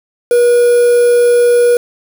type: tone with quantisation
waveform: triangle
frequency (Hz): 482.1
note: B4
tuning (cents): -42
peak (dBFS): -4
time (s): 0.31-1.77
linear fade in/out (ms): 2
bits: 4
effects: none